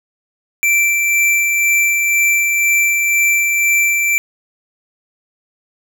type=tone with tremolo; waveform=square; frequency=2342 Hz; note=D7; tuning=5 cents flat; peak=-11 dBFS; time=0.63-4.18 s; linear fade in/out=0 ms; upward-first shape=sine; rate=2 Hz; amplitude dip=30%; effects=none